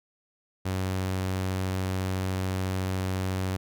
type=tone; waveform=sawtooth; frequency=93.9 Hz; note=F#2; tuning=26 cents sharp; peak=-23 dBFS; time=0.65-3.57 s; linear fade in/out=10 ms; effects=none